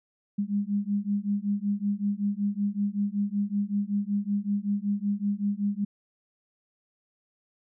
sine beating tone pair, 200.5 / 205.8 Hz, G3 / G#3, +39 / -16 cents, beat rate 5.3 Hz, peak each -28 / -28 dBFS, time 0.38-5.85 s, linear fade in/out 10 ms, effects none

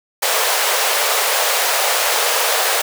pink high-pass noise, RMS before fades -17 dBFS, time 0.22-2.82 s, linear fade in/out 10 ms, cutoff 460 Hz, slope 48 dB/octave, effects none

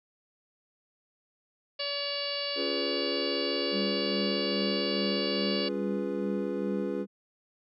harmonic tone, 569 Hz, C#5, 45 cents sharp, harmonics 1 / 2 / 3 / 4 / 5 / 6 / 7 / 8 / 9, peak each -36 / -44 / -45 / -42 / -37 / -42 / -41 / -35 / -46 dBFS, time 1.79-5.69 s, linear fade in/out 10 ms
triangle chord, C# dominant seventh, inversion none, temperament equal, 277.2 / 349.2 / 415.3 / 493.9 Hz, C#4 / E#4 / G#4 / B4, 0 / 0 / 0 / 0 cents, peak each -34 dBFS, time 2.55-7.06 s, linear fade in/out 50 ms
sine tone with tremolo, 198.7 Hz, G3, 24 cents sharp, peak -30 dBFS, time 3.71-7.07 s, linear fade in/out 50 ms, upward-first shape sine, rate 2.4 Hz, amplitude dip 55%
effects none

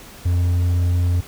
triangle tone, 88 Hz, F2, 14 cents sharp, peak -13 dBFS, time 0.25-1.21 s, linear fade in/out 10 ms, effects pink hiss -41 dBFS RMS until 1.27 s

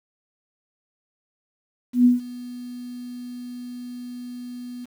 sine tone with ADSR envelope, 245.8 Hz, B3, 8 cents flat, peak -10 dBFS, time 1.93-4.86 s, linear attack 120 ms, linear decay 150 ms, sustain -22 dB, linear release 19 ms, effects 8-bit

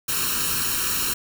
white noise with comb filter, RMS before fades -24 dBFS, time 0.08-1.14 s, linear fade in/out 10 ms, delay 0.72 ms, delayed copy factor +0.75, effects none

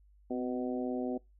harmonic tone with a mistuned harmonic, 124.5 Hz, B2, 14 cents sharp, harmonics 2 / 3 / 4 / 5 / 6, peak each -34 / -38 / -40 / -42 / -44 dBFS, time 0.3-1.18 s, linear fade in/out 10 ms, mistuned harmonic 2, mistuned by +37 cents, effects noise-tail reverb RT60 0.2 s tail -23 dB re dry + added 50 Hz sine -59 dBFS peak until 1.39 s

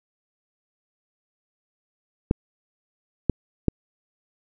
clicks, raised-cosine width 3 ms, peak -5 dBFS, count 3, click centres 2.311 / 3.297 / 3.683 s, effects none

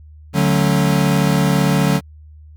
square chord, D major seventh, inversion none, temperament equal, 146.83 / 185 / 220 / 277.2 Hz, D3 / F#3 / A3 / C#4, 0 / 0 / 0 / 0 cents, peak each -17 / -18 / -23 / -23 dBFS, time 0.33-2.01 s, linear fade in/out 50 ms, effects added 76 Hz sine -38 dBFS peak until 2.56 s

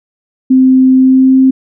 sine tone with pitch glide, 260.1 to 263.1 Hz, C4 to C4, -10 to +10 cents, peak -3 dBFS, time 0.5-1.51 s, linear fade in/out 10 ms, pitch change +20 cents, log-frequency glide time 0.95-1.39 s, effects none

